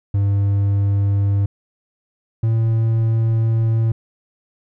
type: tone pair in turn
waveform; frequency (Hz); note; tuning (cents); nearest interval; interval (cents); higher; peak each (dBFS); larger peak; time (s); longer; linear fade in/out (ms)
triangle; 100 / 112.9; G2 / A2; +35 / +45; major second; 210; second; -12; neither; 0.14-1.46 / 2.43-3.92; second; 5
effects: none